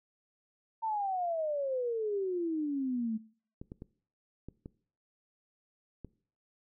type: exponential sweep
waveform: sine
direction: down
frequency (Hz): 911 to 215.6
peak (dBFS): -30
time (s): 0.82-3.18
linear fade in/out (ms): 20
type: clicks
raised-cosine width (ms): 3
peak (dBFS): -30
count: 6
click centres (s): 3.615 / 3.719 / 3.821 / 4.486 / 4.659 / 6.047
effects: noise-tail reverb RT60 0.5 s tail -21 dB re dry